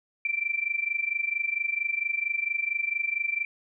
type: tone with amplitude modulation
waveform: sine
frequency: 2349 Hz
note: D7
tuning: in tune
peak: -22 dBFS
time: 0.25-3.45 s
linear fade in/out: 2 ms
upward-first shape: sine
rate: 24.4 Hz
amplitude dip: 85%
effects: none